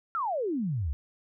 sine exponential sweep, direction down, 1396.9 to 63.9 Hz, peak -27 dBFS, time 0.15-0.93 s, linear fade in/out 0 ms, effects none

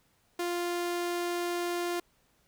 sawtooth tone, 349.2 Hz, F4, in tune, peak -26 dBFS, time 0.39-2 s, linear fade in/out 5 ms, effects pink hiss -69 dBFS RMS until 2.47 s

